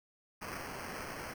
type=noise with sample-and-hold; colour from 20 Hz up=white; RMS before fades=-43 dBFS; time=0.41-1.34 s; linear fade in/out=10 ms; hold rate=3675 Hz; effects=none